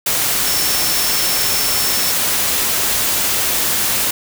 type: tone in noise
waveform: sine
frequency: 5390 Hz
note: E8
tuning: 38 cents sharp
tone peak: -22 dBFS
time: 0.46-2.11 s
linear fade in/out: 5 ms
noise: white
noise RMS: -17 dBFS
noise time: 0.06-4.11 s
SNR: -8 dB
effects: none